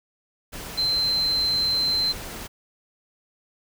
sine tone in noise, 4100 Hz, C8, 36 cents flat, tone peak -20 dBFS, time 0.77-2.13 s, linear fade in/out 20 ms, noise pink, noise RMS -36 dBFS, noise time 0.52-2.48 s, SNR +13 dB, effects none

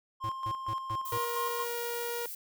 triangle tone with tremolo, 1059 Hz, C6, 21 cents sharp, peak -29 dBFS, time 0.2-1.66 s, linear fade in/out 50 ms, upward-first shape square, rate 4.3 Hz, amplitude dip 50%
square tone bursts, 110 Hz, A2, in tune, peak -38 dBFS, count 5, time 0.24-1.175 s, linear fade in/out 0 ms, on 51 ms, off 170 ms
violet noise, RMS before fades -41 dBFS, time 1.05-2.35 s, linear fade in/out 5 ms
sawtooth tone, 474.3 Hz, A#4, 30 cents sharp, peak -30 dBFS, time 1.12-2.26 s, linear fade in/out 2 ms
effects none

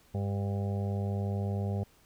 harmonic tone, 100 Hz, G2, 35 cents sharp, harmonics 1 / 2 / 4 / 5 / 6 / 7 / 8, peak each -30 / -36 / -42 / -44 / -46 / -47 / -48 dBFS, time 0.14-1.84 s, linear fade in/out 10 ms, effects pink hiss -63 dBFS RMS until 2.05 s

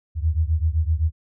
sine beating tone pair, 76.8 / 84.6 Hz, D#2 / E2, -22 / +45 cents, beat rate 7.8 Hz, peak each -20 / -22 dBFS, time 0.15-1.12 s, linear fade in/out 50 ms, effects none

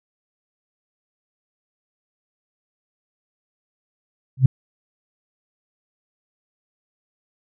sine tone with exponential growth, 130.81 Hz, C3, in tune, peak -5 dBFS, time 4.37-4.46 s, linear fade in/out 5 ms, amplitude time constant 19 ms, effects none

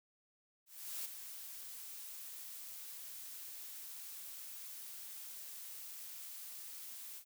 blue noise with ADSR envelope, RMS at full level -41 dBFS, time 0.66-7.25 s, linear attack 390 ms, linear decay 13 ms, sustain -8 dB, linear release 81 ms, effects none

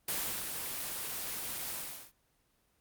white noise with ADSR envelope, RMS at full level -33 dBFS, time 0.08-2.12 s, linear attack 6 ms, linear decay 330 ms, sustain -5 dB, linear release 370 ms, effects pink hiss -73 dBFS RMS until 2.8 s + Opus 24 kbps

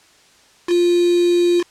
sine tone with quantisation, 349.2 Hz, F4, in tune, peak -12 dBFS, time 0.67-1.64 s, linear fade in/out 50 ms, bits 4, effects white hiss -51 dBFS RMS until 1.7 s + low-pass 7000 Hz 12 dB/octave

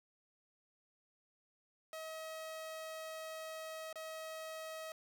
sawtooth tone with dropouts, 637 Hz, D#5, 41 cents sharp, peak -40 dBFS, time 1.93-4.92 s, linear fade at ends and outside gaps 1 ms, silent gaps 3.928-3.957 s, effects none

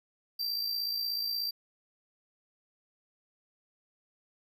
square tone with amplitude modulation, 4699 Hz, D8, in tune, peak -29 dBFS, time 0.39-1.51 s, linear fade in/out 10 ms, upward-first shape sine, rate 56.6 Hz, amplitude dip 50%, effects none

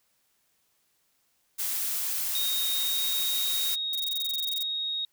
blue noise, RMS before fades -30 dBFS, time 1.58-3.76 s, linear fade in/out 20 ms
sine tone with pitch glide, 3729 to 3753 Hz, A#7 to A#7, 0 to +11 cents, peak -28 dBFS, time 2.35-5.05 s, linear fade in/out 2 ms, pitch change +11 cents, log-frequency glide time 2.85-2.98 s
violet noise bursts, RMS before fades -34 dBFS, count 16, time 3.93-4.628 s, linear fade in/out 2 ms, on 23 ms, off 22 ms
effects white hiss -71 dBFS RMS until 5.12 s

